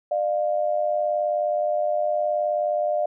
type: tone pair together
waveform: sine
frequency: 601.8 / 701 Hz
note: D5 / F5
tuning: +42 / +6 cents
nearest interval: minor third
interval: 264 cents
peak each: -22 / -25 dBFS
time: 0.11-3.06 s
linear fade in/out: 5 ms
effects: none